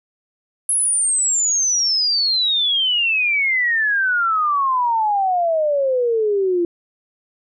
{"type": "exponential sweep", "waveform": "sine", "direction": "down", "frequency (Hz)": [10790, 339.4], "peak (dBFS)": -15, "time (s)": [0.69, 6.65], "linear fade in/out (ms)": 2, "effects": []}